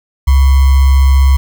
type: tone with sample-and-hold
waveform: sine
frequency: 67.5 Hz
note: C#2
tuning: 45 cents flat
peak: -4 dBFS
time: 0.27-1.37 s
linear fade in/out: 10 ms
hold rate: 1050 Hz
effects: none